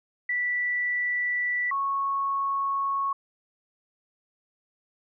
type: tone pair in turn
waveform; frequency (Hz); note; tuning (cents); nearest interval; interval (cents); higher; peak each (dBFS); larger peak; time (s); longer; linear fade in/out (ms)
sine; 1965 / 1102.8; B6 / C#6; -9 / -9; minor seventh; 1000; first; -24; neither; 0.29-1.71 / 1.71-3.13; neither; 5
effects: none